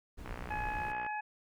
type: noise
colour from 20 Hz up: brown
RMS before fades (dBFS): -43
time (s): 0.17-0.93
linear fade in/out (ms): 20
type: click train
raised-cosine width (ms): 0.5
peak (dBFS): -28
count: 50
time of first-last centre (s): 0.26-1.065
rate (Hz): 60.9
type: harmonic tone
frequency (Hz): 846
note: G#5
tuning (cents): +32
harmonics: 1 / 2 / 3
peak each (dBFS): -36 / -41 / -45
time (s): 0.5-1.21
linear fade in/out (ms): 10
effects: none